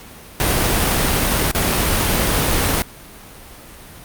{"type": "noise with dropouts", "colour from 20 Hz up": "pink", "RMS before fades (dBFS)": -17, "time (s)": [0.4, 2.82], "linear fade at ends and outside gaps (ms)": 0, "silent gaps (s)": [1.513, 1.549], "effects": ["pink hiss -39 dBFS RMS until 4.04 s", "Opus 48 kbps"]}